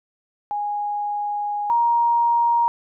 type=tone pair in turn; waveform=sine; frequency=826 / 940.3 Hz; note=G#5 / A#5; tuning=-10 / +15 cents; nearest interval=major second; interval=225 cents; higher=second; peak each=-22 / -15 dBFS; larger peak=second; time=0.51-1.7 / 1.7-2.68 s; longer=first; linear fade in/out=0 ms; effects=none